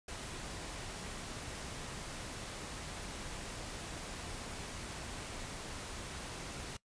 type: noise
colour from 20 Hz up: pink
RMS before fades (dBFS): -44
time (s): 0.08-6.77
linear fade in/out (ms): 5
effects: noise-tail reverb RT60 0.1 s tail -20 dB re dry + resampled to 22050 Hz